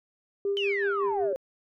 sine tone with tremolo, 399.7 Hz, G4, 34 cents sharp, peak -23 dBFS, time 0.45-1.33 s, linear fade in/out 2 ms, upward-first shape sine, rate 5.4 Hz, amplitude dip 45%
sine exponential sweep, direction down, 3106 to 516 Hz, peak -27 dBFS, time 0.57-1.36 s, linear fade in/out 0 ms
effects tanh soft clip ceiling -18 dBFS

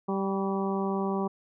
harmonic tone with a mistuned harmonic, 194.9 Hz, G3, 10 cents flat, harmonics 1 / 2 / 3 / 4 / 5 / 6, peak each -29 / -31 / -39 / -36 / -37 / -39 dBFS, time 0.08-1.28 s, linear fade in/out 10 ms, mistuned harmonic 6, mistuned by -31 cents, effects none

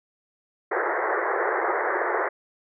pink band-pass noise, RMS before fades -25 dBFS, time 0.71-2.29 s, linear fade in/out 10 ms, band 350 to 2000 Hz, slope 96 dB/octave, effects none

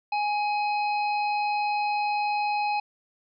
harmonic tone with a mistuned harmonic, 830.6 Hz, G#5, in tune, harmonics 1 / 3 / 5 / 6, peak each -24 / -32 / -40 / -49 dBFS, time 0.12-2.8 s, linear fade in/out 5 ms, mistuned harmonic 3, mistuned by +26 cents, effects none

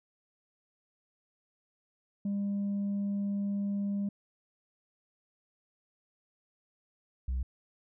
sine tone pair in turn, 200.9 / 63.72 Hz, G3 / C2, +43 / -45 cents, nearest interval octave + minor sixth, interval 1988 cents, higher first, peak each -27 dBFS, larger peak neither, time 2.25-4.09 / 7.28-7.43 s, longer first, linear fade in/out 5 ms, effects tanh soft clip ceiling -28 dBFS

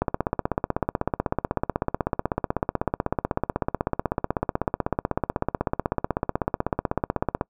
click train, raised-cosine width 1 ms, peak -8 dBFS, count 120, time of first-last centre 0.02-7.411 s, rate 16.1 Hz, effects noise-tail reverb RT60 0.1 s tail -25 dB re dry

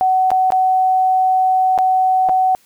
sine tone with dropouts, 750 Hz, F#5, 23 cents sharp, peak -11 dBFS, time 0.01-2.55 s, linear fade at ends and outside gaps 0 ms, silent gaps 0.305-0.316 / 0.504-0.521 / 1.778-1.787 / 2.288-2.294 s, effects white hiss -54 dBFS RMS until 2.65 s

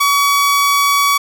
sawtooth tone, 1133 Hz, C#6, 37 cents sharp, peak -7 dBFS, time 0-1.18 s, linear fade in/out 10 ms, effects none

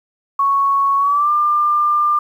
sine tone with pitch glide, 1108.7 to 1195.2 Hz, C#6 to D6, 0 to +30 cents, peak -12 dBFS, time 0.39-2.19 s, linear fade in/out 5 ms, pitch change +130 cents, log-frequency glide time 0.98-1.31 s, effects 8-bit

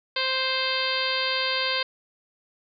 harmonic tone, 523.3 Hz, C5, in tune, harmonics 1 / 2 / 3 / 4 / 5 / 6 / 7 / 8 / 9, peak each -32 / -32 / -32 / -32 / -32 / -32 / -32 / -32 / -32 dBFS, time 0.16-1.83 s, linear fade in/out 5 ms, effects none

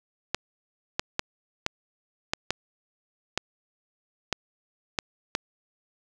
clicks, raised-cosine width 0.2 ms, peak -7 dBFS, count 10, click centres 0.346 / 0.995 / 1.194 / 1.664 / 2.335 / 2.506 / 3.376 / 4.327 / 4.988 / 5.351 s, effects none

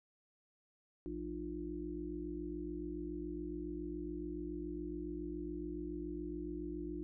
harmonic tone with a mistuned harmonic, 58.27 Hz, A#1, in tune, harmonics 1 / 3 / 5 / 6, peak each -47 / -50 / -43 / -44 dBFS, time 1.06-7.03 s, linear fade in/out 0 ms, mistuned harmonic 5, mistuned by +65 cents, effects none

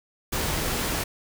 pink noise, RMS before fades -27 dBFS, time 0.32-1.04 s, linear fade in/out 10 ms, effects none

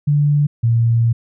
sine tone pair in turn, 146.2 / 116.04 Hz, D3 / A#2, -7 / -7 cents, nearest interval major third, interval 400 cents, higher first, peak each -11 dBFS, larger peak neither, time 0.07-0.47 / 0.63-1.13 s, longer second, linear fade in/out 10 ms, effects none

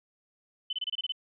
sine tone bursts, 3031 Hz, F#7, 41 cents sharp, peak -29 dBFS, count 8, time 0.7-1.122 s, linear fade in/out 5 ms, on 30 ms, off 26 ms, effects none

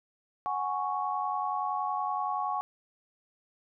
sine chord, F# suspended second, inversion none, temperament equal, 740 / 830.6 / 1108.7 Hz, F#5 / G#5 / C#6, 0 / 0 / 0 cents, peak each -34 / -33 / -32 dBFS, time 0.46-2.61 s, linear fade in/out 0 ms, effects none

